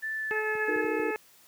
sine tone with pitch glide, 1760 to 1704 Hz, A6 to G#6, 0 to +44 cents, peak -30 dBFS, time 0.02-0.83 s, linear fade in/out 20 ms, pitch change -56 cents, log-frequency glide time 0.14-0.7 s
harmonic tone, 430.9 Hz, A4, 36 cents flat, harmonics 1 / 2 / 3 / 4 / 5 / 6, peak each -31 / -37 / -41 / -36 / -41 / -40 dBFS, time 0.31-1.16 s, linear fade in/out 0 ms
clicks, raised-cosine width 3 ms, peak -35 dBFS, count 4, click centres 0.553 / 0.761 / 0.845 / 0.996 s
sine chord, D# minor, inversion none, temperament equal, 311.1 / 370 / 466.2 Hz, D#4 / F#4 / A#4, 0 / 0 / 0 cents, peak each -33 / -36 / -32 dBFS, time 0.68-1.11 s, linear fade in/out 5 ms
effects white hiss -58 dBFS RMS until 1.47 s + high-pass 100 Hz 12 dB/octave

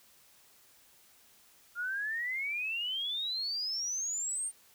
sine exponential sweep, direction up, 1392 to 8980 Hz, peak -32 dBFS, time 1.75-4.52 s, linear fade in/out 50 ms, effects white hiss -62 dBFS RMS until 4.74 s

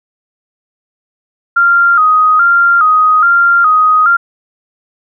sine tone with vibrato, 1318.5 Hz, E6, in tune, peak -5 dBFS, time 1.56-4.17 s, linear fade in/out 10 ms, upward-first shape square, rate 1.2 Hz, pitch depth 90 cents each way, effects none

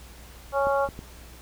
harmonic tone, 277.2 Hz, C#4, in tune, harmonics 2 / 3 / 4 / 5, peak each -23 / -27 / -29 / -31 dBFS, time 0.52-0.89 s, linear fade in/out 50 ms
clicks, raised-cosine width 3 ms, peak -24 dBFS, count 3, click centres 0.67 / 0.889 / 0.991 s
effects added 60 Hz sine -46 dBFS peak until 1.41 s + pink hiss -49 dBFS RMS until 1.41 s

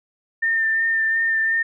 sine tone with vibrato, 1802 Hz, A6, 41 cents sharp, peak -17 dBFS, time 0.42-1.63 s, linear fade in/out 10 ms, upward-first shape sine, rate 2.8 Hz, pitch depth 18 cents each way, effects none

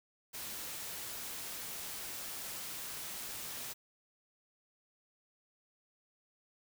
white noise, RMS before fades -43 dBFS, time 0.33-3.74 s, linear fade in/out 20 ms, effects none

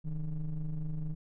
triangle ring-modulated tone, 72 Hz, D2, 34 cents flat, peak -27 dBFS, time 0.04-1.15 s, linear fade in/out 20 ms, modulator 84.2 Hz, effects none

